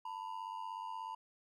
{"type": "ring-modulated tone", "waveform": "triangle", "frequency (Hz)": 948, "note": "A#5", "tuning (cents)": 29, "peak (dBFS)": -36, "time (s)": [0.05, 1.15], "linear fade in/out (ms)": 5, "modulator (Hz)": 48.3, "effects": []}